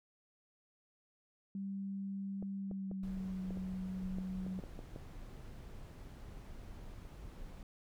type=tone with pitch glide; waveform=sine; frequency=196 to 186.61 Hz; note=G3 to F#3; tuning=0 to +15 cents; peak=-38 dBFS; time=1.55-4.6 s; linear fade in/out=2 ms; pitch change=-85 cents; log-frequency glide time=2.59-3.41 s
type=clicks; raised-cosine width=2 ms; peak=-33 dBFS; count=11; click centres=2.426 / 2.713 / 2.914 / 3.507 / 3.572 / 4.185 / 4.465 / 4.59 / 4.638 / 4.791 / 4.961 s
type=noise; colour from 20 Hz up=brown; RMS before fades=-49 dBFS; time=3.03-7.63 s; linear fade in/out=2 ms
effects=none